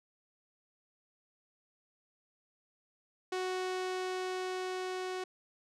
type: tone with level ramp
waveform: sawtooth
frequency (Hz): 370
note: F#4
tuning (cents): 0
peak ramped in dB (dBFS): -29 to -32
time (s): 3.32-5.24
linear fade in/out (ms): 5
effects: low-pass 7000 Hz 12 dB/octave